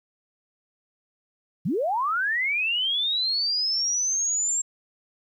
sine linear sweep, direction up, 130 to 7510 Hz, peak -22 dBFS, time 1.65-4.62 s, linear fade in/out 10 ms, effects 10-bit

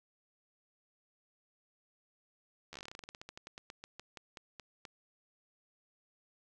slowing click train, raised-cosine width 0.2 ms, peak -29 dBFS, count 27, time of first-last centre 2.73-4.852 s, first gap 12 ms, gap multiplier 1.13, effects none

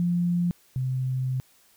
sine tone pair in turn, 174.61 / 129.49 Hz, F3 / C3, 0 / -18 cents, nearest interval perfect fourth, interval 518 cents, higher first, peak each -21 / -24 dBFS, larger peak first, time 0-0.51 / 0.76-1.4 s, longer second, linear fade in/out 0 ms, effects white hiss -60 dBFS RMS until 1.76 s

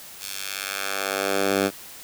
10% pulse tone with high-pass filter sweep, 98 Hz, G2, in tune, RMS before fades -26 dBFS, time 0.19-1.71 s, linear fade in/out 50 ms, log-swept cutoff 4500 to 210 Hz, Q 0.74, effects white hiss -42 dBFS RMS until 2.03 s

